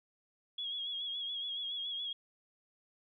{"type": "tone with vibrato", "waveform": "sine", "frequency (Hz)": 3322, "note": "G#7", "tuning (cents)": 0, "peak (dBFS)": -36, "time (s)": [0.58, 2.13], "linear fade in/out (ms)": 5, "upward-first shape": "sine", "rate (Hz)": 7.1, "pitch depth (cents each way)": 47, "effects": []}